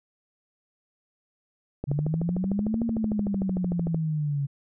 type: click train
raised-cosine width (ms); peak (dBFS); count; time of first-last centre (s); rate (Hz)
2; -17; 29; 1.84-3.945; 13.3
type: exponential two-way sweep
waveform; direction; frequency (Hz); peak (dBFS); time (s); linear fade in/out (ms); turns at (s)
sine; up then down; 138.3 to 233.1 to 138.3; -24; 1.87-4.47; 20; 2.83
effects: none